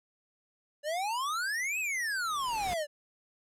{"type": "exponential two-way sweep", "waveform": "square", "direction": "up then down", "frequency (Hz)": [571, 2637, 571], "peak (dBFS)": -31, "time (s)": [0.83, 2.87], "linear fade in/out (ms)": 50, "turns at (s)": 1.79}
{"type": "noise with exponential growth", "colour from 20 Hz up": "pink", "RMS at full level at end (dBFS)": -38, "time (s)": [1.95, 2.74], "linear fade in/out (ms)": 5, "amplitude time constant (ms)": 170}
{"effects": ["low-pass 12000 Hz 12 dB/octave"]}